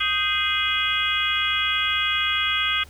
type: harmonic tone with a mistuned harmonic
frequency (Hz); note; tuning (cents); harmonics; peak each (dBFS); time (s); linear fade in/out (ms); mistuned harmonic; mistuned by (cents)
415.3; G#4; 0; 3 / 4 / 5 / 6 / 7 / 8; -28 / -29 / -27 / -28 / -28 / -25; 0-2.84; 10; 4; -110
effects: added 74 Hz sine -44 dBFS peak until 2.89 s + pink hiss -51 dBFS RMS until 2.89 s